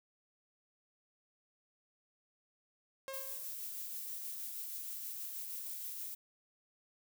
sawtooth tone with exponential decay, 537 Hz, C5, 45 cents sharp, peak -36 dBFS, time 3.08-3.64 s, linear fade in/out 0 ms, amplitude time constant 120 ms
violet noise with tremolo, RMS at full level -42 dBFS, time 3.13-6.15 s, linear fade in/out 10 ms, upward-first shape triangle, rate 6.3 Hz, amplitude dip 30%
effects none

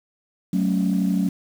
sine chord, F# minor, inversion none, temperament equal with one note detuned, 187.25 / 220 / 277.2 Hz, F#3 / A3 / C#4, +21 / 0 / 0 cents, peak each -19 / -24 / -24 dBFS, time 0.53-1.29 s, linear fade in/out 5 ms, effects tanh soft clip ceiling -12 dBFS + 7-bit

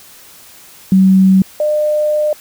sine tone pair in turn, 190 / 603.2 Hz, F#3 / D5, +46 / +46 cents, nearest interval octave + minor sixth, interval 2000 cents, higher second, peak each -5 / -11 dBFS, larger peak first, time 0.92-1.42 / 1.6-2.33 s, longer second, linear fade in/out 2 ms, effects white hiss -40 dBFS RMS until 2.4 s

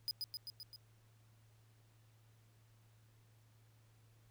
45% pulse tone with echo, 4978 Hz, D#8, in tune, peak -35 dBFS, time 0.08-0.11 s, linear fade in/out 0 ms, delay 130 ms, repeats 5, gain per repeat -3 dB, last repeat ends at 0.76 s, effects added 111 Hz sine -65 dBFS peak until 4.3 s + pink hiss -74 dBFS RMS until 4.3 s

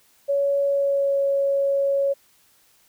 sine tone with pitch glide, 561 to 554.9 Hz, C#5 to C#5, +21 to +2 cents, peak -18 dBFS, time 0.28-2.14 s, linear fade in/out 20 ms, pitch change -19 cents, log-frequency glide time 0.63-1.19 s, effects white hiss -59 dBFS RMS until 2.88 s

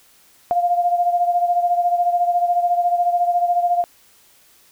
sine beating tone pair, 700 / 714 Hz, F5 / F5, +4 / +38 cents, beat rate 14 Hz, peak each -16 / -22 dBFS, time 0.51-3.84 s, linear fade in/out 0 ms, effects white hiss -53 dBFS RMS until 4.71 s

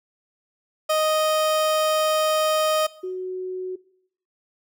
30% pulse / sine tone pair in turn, 622.3 / 370 Hz, D#5 / F#4, 0 / 0 cents, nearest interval major sixth, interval 900 cents, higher first, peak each -16 / -26 dBFS, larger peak first, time 0.89-2.87 / 3.03-3.76 s, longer first, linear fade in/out 10 ms, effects noise-tail reverb RT60 0.7 s tail -20 dB re dry

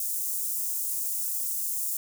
white high-pass noise, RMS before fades -30 dBFS, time 0-1.97 s, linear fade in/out 2 ms, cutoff 7300 Hz, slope 24 dB/octave, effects none

